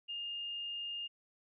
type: tone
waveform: sine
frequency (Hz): 2824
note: F7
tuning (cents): +19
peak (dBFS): -38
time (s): 0.08-1.08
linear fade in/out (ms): 20
effects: none